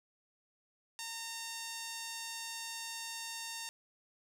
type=tone with band-pass filter; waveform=sawtooth; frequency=915 Hz; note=A#5; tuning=32 cents flat; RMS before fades=-43 dBFS; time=0.99-3.69 s; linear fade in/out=0 ms; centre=6600 Hz; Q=0.87; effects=none